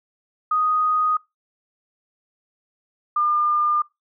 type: tone pair in turn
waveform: sine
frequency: 1244.5 / 1204.2 Hz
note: D#6 / D6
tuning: 0 / +43 cents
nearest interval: minor second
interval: 57 cents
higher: first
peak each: -17 dBFS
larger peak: neither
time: 0.51-1.17 / 3.16-3.82 s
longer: neither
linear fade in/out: 5 ms
effects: noise-tail reverb RT60 0.2 s tail -22 dB re dry